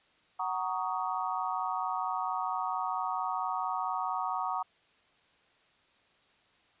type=chord; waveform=sine; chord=D# minor seventh; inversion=first; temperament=just; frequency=746.7 / 933.4 / 1120.1 / 1244.5 Hz; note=F#5 / A#5 / C#6 / D#6; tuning=+16 / +2 / +18 / 0 cents; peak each=-35 / -35 / -36 / -37 dBFS; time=0.39-4.63 s; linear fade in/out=10 ms; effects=white hiss -66 dBFS RMS until 6.8 s + resampled to 8000 Hz